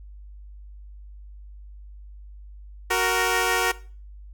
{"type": "tone pair together", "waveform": "10% pulse", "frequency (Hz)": [371.7, 466.2], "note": ["F#4", "A#4"], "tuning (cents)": [8, 0], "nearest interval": "major third", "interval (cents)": 392, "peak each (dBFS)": -15, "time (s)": [2.9, 3.72], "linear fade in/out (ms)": 10, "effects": ["noise-tail reverb RT60 0.4 s tail -19 dB re dry", "added 50 Hz sine -40 dBFS peak until 4.33 s"]}